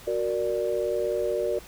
sine chord, Gb augmented, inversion none, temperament equal, 370 / 466.2 / 587.3 Hz, Gb4 / Bb4 / D5, 0 / 0 / 0 cents, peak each -29 / -28 / -28 dBFS, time 0.07-1.59 s, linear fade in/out 5 ms, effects added 50 Hz sine -53 dBFS peak until 1.67 s + pink hiss -47 dBFS RMS until 1.67 s

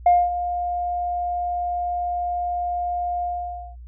sine tone with ADSR envelope, 707 Hz, F5, 21 cents sharp, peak -9 dBFS, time 0.06-3.76 s, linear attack 4 ms, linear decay 230 ms, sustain -13 dB, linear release 530 ms, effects tanh soft clip ceiling -8 dBFS + added 60 Hz sine -37 dBFS peak until 3.87 s

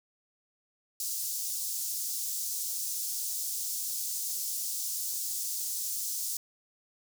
pink high-pass noise, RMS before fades -34 dBFS, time 1-6.37 s, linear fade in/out 2 ms, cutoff 5600 Hz, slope 24 dB/octave, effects none

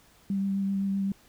sine tone with vibrato, 196 Hz, G3, in tune, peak -25 dBFS, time 0.3-1.12 s, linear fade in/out 2 ms, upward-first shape triangle, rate 7.8 Hz, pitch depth 16 cents each way, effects pink hiss -59 dBFS RMS until 1.28 s

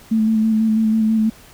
sine tone with vibrato, 220 Hz, A3, in tune, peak -13 dBFS, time 0.11-1.3 s, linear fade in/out 10 ms, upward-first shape square, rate 6.1 Hz, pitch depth 19 cents each way, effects pink hiss -45 dBFS RMS until 1.53 s

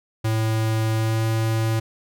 square tone with pitch glide, 110.8 to 111.89 Hz, A2 to A2, +13 to +29 cents, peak -20 dBFS, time 0.24-1.8 s, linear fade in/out 10 ms, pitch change +16 cents, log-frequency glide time 0.93-1.23 s, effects none

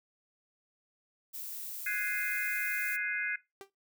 violet noise, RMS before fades -41 dBFS, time 1.33-2.97 s, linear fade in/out 20 ms
sine chord, Ab dominant seventh, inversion third, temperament equal, 1480 / 1661.2 / 2093 / 2489 Hz, Gb6 / Ab6 / C7 / Eb7, 0 / 0 / 0 / 0 cents, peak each -38 / -35 / -35 / -39 dBFS, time 1.86-3.36 s, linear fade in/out 5 ms
sawtooth tone with exponential decay, 392 Hz, G4, in tune, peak -37 dBFS, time 3.61-3.7 s, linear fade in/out 0 ms, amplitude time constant 19 ms
effects noise-tail reverb RT60 0.2 s tail -18 dB re dry

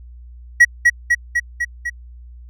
triangle tone with echo, 1916 Hz, A#6, 47 cents sharp, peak -3 dBFS, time 0.6-0.65 s, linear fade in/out 10 ms, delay 250 ms, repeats 5, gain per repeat -3 dB, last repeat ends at 1.9 s, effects added 60 Hz sine -36 dBFS peak until 2.49 s

